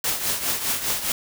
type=noise with tremolo; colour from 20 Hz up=white; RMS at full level=-22 dBFS; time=0.04-1.12 s; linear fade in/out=2 ms; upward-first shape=triangle; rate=4.9 Hz; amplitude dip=70%; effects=none